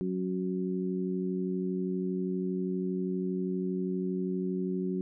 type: harmonic tone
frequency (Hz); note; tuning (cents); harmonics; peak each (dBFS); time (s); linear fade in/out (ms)
92.5; F#2; 0; 2 / 3 / 4; -31 / -37 / -34; 0.01-5.01; 0
effects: none